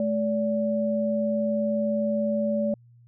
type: tone pair together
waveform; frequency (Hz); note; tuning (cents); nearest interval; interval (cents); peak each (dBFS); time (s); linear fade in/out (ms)
sine; 216 / 576.7; A3 / D5; -32 / -32; octave + perfect fourth; 1700; -25; 0-2.74; 2
effects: added 119 Hz sine -51 dBFS peak until 3.07 s